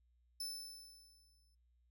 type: tone with exponential decay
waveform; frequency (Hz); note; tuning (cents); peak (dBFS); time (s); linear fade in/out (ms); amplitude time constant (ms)
sawtooth; 5274; E8; 0; -37; 0.4-1.55; 5; 250
effects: noise-tail reverb RT60 0.3 s tail -24 dB re dry + added 60 Hz sine -70 dBFS peak until 1.9 s